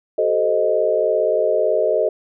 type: chord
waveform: sine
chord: A half-diminished seventh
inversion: third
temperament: equal with one note detuned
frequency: 382.2 / 440 / 523.3 / 622.3 Hz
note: G4 / A4 / C5 / Eb5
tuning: -44 / 0 / 0 / 0 cents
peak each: -24 / -20 / -22 / -18 dBFS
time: 0.18-2.09 s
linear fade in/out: 5 ms
effects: none